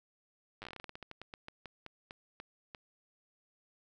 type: slowing click train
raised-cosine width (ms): 0.3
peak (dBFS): -29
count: 23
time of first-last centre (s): 0.62-2.748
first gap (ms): 9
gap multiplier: 1.19
effects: none